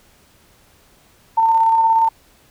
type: tone with tremolo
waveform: sine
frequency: 902 Hz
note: A5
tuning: 43 cents sharp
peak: -10 dBFS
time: 1.37-2.09 s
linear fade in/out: 10 ms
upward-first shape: square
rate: 17 Hz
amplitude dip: 25%
effects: pink hiss -53 dBFS RMS until 2.5 s